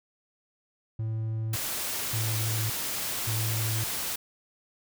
triangle tone bursts, 110.9 Hz, A2, 14 cents sharp, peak -26 dBFS, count 3, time 0.99-3.84 s, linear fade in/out 5 ms, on 570 ms, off 570 ms
white noise, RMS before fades -32 dBFS, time 1.53-4.16 s, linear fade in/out 5 ms
effects none

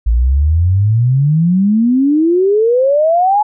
sine exponential sweep, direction up, 54.3 to 859 Hz, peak -8 dBFS, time 0.06-3.43 s, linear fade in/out 10 ms, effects none

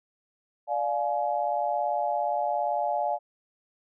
sine chord, D diminished, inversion none, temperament just, 587.3 / 704.8 / 845.8 Hz, D5 / F5 / Ab5, 0 / +16 / +31 cents, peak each -30 / -28 / -29 dBFS, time 0.67-3.19 s, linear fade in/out 50 ms, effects none

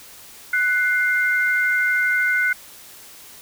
sine tone pair together, 1487.4 / 2100 Hz, F#6 / C7, +9 / +6 cents, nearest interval tritone, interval 597 cents, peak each -18 / -21 dBFS, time 0.53-2.53 s, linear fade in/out 5 ms, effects white hiss -43 dBFS RMS until 3.41 s

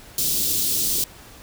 white band-stop noise, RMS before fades -22 dBFS, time 0.18-1.04 s, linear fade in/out 2 ms, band 410 to 3500 Hz, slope 24 dB/octave, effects pink hiss -45 dBFS RMS until 1.42 s

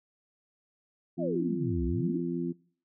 harmonic tone, 86 Hz, F2, 26 cents flat, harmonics 2 / 3 / 4, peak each -34 / -34 / -34 dBFS, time 1.17-2.53 s, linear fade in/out 20 ms
sine exponential two-way sweep, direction down then up, 719 to 61.74 to 397.1 Hz, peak -30 dBFS, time 1.18-2.21 s, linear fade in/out 50 ms, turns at 1.86 s
effects noise-tail reverb RT60 0.5 s tail -22 dB re dry

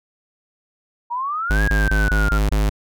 sine exponential two-way sweep, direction up then down, 932.3 to 1661.2 to 1375 Hz, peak -21 dBFS, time 1.1-2.39 s, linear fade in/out 20 ms, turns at 1.63 s
square tone bursts, 51.8 Hz, G#1, 4 cents flat, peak -16 dBFS, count 6, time 1.5-2.695 s, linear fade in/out 5 ms, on 180 ms, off 23 ms
effects none

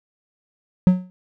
triangle tone with exponential decay, 182.9 Hz, F#3, 20 cents flat, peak -4 dBFS, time 0.87-1.1 s, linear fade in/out 0 ms, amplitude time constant 48 ms, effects none

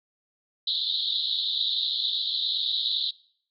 white band-pass noise, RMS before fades -27 dBFS, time 0.67-3.11 s, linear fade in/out 5 ms, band 3500 to 4100 Hz, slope 96 dB/octave, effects noise-tail reverb RT60 0.6 s tail -22 dB re dry + MP3 96 kbps

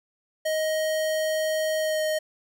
square tone with pitch glide, 627 to 621.6 Hz, D#5 to D#5, +13 to -2 cents, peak -24 dBFS, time 0.45-2.19 s, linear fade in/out 10 ms, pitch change -15 cents, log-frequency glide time 1.79-2.01 s, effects none

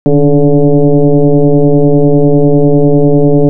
sine tone with frequency modulation, 140 Hz, C#3, 18 cents sharp, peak -3 dBFS, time 0.06-3.49 s, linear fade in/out 0 ms, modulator 145 Hz, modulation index 2.7, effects none

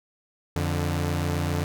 sawtooth tone pair together, 87.31 / 146.84 Hz, F2 / D3, 0 / 0 cents, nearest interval major sixth, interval 900 cents, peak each -22 / -24 dBFS, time 0.56-1.64 s, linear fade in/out 0 ms, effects none

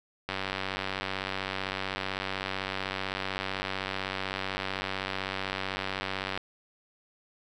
click train, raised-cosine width 0.3 ms, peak -15 dBFS, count 584, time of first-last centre 0.29-6.376 s, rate 95.8 Hz, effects none

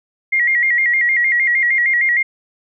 sine tone with vibrato, 2016 Hz, B6, 35 cents sharp, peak -12 dBFS, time 0.32-2.23 s, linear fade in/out 10 ms, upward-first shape square, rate 6.5 Hz, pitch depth 85 cents each way, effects none

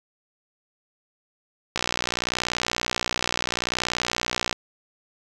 click train, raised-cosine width 0.2 ms, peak -6 dBFS, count 169, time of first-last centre 1.76-4.528 s, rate 60.7 Hz, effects none

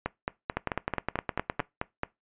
two click trains, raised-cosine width 0.5 ms, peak -12 / -13 dBFS, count 11 / 10, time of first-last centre 0.57-1.602 / 0.06-2.034 s, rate 9.69 / 4.56 Hz, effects noise-tail reverb RT60 0.2 s tail -21 dB re dry + resampled to 8000 Hz

